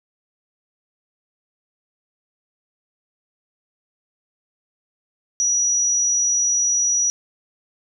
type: tone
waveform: sine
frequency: 5830 Hz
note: F#8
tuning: 26 cents flat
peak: -16 dBFS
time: 5.4-7.1 s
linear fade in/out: 0 ms
effects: none